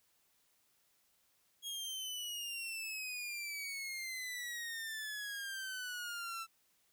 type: exponential sweep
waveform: sawtooth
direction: down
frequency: 3300 to 1327 Hz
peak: -37 dBFS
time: 1.62-6.47 s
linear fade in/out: 50 ms
effects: white hiss -74 dBFS RMS until 6.92 s